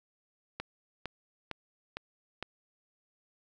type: click train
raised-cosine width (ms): 0.3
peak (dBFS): -20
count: 5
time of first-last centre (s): 0.6-2.426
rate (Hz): 2.19
effects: none